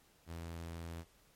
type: tone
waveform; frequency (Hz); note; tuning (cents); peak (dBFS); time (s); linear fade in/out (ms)
sawtooth; 83.6; E2; +25; -39; 0.26-1.05; 50
effects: pink hiss -68 dBFS RMS until 1.35 s + MP3 64 kbps